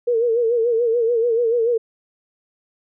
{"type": "tone with vibrato", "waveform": "sine", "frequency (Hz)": 466.2, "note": "A#4", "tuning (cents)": 0, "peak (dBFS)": -15, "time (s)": [0.07, 1.78], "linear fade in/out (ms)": 10, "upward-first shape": "sine", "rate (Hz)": 6.9, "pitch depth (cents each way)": 79, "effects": []}